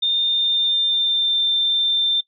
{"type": "tone with pitch glide", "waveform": "sine", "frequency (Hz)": [3622, 3578], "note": ["A7", "A7"], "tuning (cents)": [49, 28], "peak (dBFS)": -16, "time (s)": [0.02, 2.21], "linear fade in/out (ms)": 10, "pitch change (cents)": -21, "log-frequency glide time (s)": [0.24, 1.38], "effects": ["noise-tail reverb RT60 0.1 s tail -19 dB re dry"]}